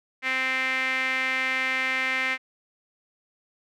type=tone with band-pass filter; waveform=sawtooth; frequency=260.8 Hz; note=C4; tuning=5 cents flat; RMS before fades=-26 dBFS; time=0.22-2.38 s; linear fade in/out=50 ms; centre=2100 Hz; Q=5; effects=none